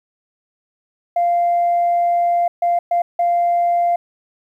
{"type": "tone bursts at uneven times", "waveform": "sine", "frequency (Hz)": 695, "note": "F5", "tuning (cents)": -9, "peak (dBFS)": -12, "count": 4, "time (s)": [[1.16, 2.48], [2.62, 2.79], [2.91, 3.02], [3.19, 3.96]], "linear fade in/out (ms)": 5, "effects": ["tanh soft clip ceiling -10 dBFS", "9-bit"]}